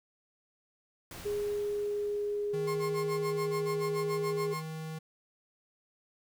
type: noise with exponential decay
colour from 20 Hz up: pink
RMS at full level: -44 dBFS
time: 1.11-4.15 s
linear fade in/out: 2 ms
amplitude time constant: 660 ms
type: tone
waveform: sine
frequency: 412.4 Hz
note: G#4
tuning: 12 cents flat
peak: -30 dBFS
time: 1.25-4.54 s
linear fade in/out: 10 ms
type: tone with pitch glide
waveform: square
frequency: 156.6 to 158.33 Hz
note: D#3 to D#3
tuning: +11 to +31 cents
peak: -38 dBFS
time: 2.53-4.99 s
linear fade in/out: 10 ms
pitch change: +20 cents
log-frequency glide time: 2.67-4.47 s
type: tone with tremolo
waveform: 35% pulse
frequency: 1070 Hz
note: C6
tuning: 38 cents sharp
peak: -33 dBFS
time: 2.67-4.64 s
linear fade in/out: 5 ms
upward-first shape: sine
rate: 7 Hz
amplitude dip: 100%
effects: none